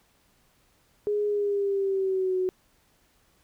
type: tone with pitch glide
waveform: sine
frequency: 415.3 to 370 Hz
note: G#4 to F#4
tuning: 0 to 0 cents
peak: -23 dBFS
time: 1.07-2.49 s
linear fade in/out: 0 ms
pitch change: -200 cents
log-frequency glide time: 1.27-2.37 s
effects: pink hiss -65 dBFS RMS until 3.43 s